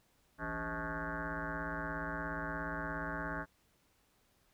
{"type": "tone with frequency modulation", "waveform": "sine", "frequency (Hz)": 869, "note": "A5", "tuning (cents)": -22, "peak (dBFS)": -36, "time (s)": [0.38, 3.46], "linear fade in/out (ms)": 50, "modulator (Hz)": 117, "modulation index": 7, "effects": ["pink hiss -72 dBFS RMS until 4.53 s"]}